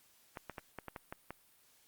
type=clicks; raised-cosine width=0.5 ms; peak=-27 dBFS; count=8; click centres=0.372 / 0.497 / 0.582 / 0.787 / 0.883 / 0.962 / 1.125 / 1.306 s; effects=white hiss -67 dBFS RMS until 1.87 s + Opus 48 kbps